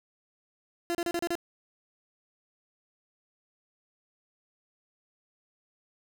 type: tone bursts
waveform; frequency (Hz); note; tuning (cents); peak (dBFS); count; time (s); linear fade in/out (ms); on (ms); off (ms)
30% pulse; 343.1; F4; -31; -25; 6; 0.9-1.353; 0; 48; 33
effects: none